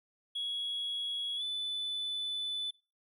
triangle tone with pitch glide, 3337 to 3495 Hz, G#7 to A7, +8 to -12 cents, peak -31 dBFS, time 0.35-2.71 s, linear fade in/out 10 ms, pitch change +80 cents, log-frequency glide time 1.36-1.43 s, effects noise-tail reverb RT60 0.3 s tail -21 dB re dry + tanh soft clip ceiling -29 dBFS

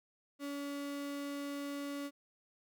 35% pulse tone, 283.8 Hz, C#4, 41 cents sharp, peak -37 dBFS, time 0.39-2.11 s, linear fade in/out 50 ms, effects none

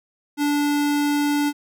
square tone, 291 Hz, D4, 16 cents flat, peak -19 dBFS, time 0.37-1.53 s, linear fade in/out 50 ms, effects none

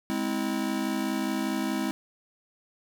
square chord, Ab augmented, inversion none, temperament just, 207.7 / 259.6 / 324.5 Hz, Ab3 / C4 / E4, 0 / -13 / -27 cents, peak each -32 dBFS, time 0.1-1.91 s, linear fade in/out 0 ms, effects none

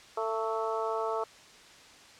harmonic tone with a mistuned harmonic, 222.8 Hz, A3, 22 cents sharp, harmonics 2 / 3 / 4 / 5 / 6, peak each -33 / -35 / -36 / -37 / -38 dBFS, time 0.17-1.24 s, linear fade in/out 5 ms, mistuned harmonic 6, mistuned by -32 cents, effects white hiss -53 dBFS RMS until 2.19 s + low-pass 6000 Hz 12 dB/octave

